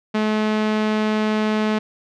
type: tone with low-pass filter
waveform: sawtooth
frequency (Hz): 214.9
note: A3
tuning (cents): -41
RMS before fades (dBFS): -20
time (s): 0.14-1.79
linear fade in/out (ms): 10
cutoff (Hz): 3500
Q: 0.82
effects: none